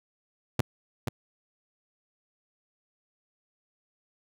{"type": "tone with echo", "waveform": "sawtooth", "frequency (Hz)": 119.8, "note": "A#2", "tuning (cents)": 48, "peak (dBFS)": -16, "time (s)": [0.59, 0.61], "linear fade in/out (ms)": 5, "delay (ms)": 480, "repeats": 1, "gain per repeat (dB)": -7, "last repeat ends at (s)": 1.09, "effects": []}